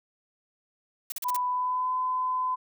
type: noise bursts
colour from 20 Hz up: blue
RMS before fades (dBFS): -33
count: 5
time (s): 1.1-1.365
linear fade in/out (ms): 2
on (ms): 21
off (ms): 40
type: tone with pitch glide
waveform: sine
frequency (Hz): 994 to 1015.5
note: B5 to B5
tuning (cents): +11 to +48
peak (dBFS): -25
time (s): 1.24-2.56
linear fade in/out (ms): 20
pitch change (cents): +37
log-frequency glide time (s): 1.47-1.93
effects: none